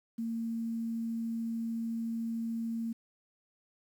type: tone with quantisation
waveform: sine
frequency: 228.4 Hz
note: A#3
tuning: 35 cents flat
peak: -32 dBFS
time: 0.18-2.93 s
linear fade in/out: 10 ms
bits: 10
effects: none